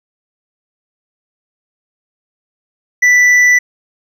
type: tone with hard clipping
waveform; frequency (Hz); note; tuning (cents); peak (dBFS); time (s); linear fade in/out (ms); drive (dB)
triangle; 1975.5; B6; 0; -7; 3.02-3.59; 10; 8
effects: none